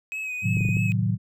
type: tone with vibrato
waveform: triangle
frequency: 2534 Hz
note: D#7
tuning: 31 cents sharp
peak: -27 dBFS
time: 0.12-0.92 s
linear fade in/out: 0 ms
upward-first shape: sine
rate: 3.2 Hz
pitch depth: 35 cents each way
type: chord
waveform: sine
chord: A diminished seventh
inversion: none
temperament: equal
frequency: 110 / 130.81 / 155.56 / 185 Hz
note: A2 / C3 / Eb3 / Gb3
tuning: 0 / 0 / 0 / 0 cents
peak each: -23 / -29 / -29 / -26 dBFS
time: 0.42-1.18 s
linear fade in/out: 50 ms
type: clicks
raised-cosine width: 3 ms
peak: -21 dBFS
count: 5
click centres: 0.57 / 0.608 / 0.651 / 0.69 / 0.769 s
effects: none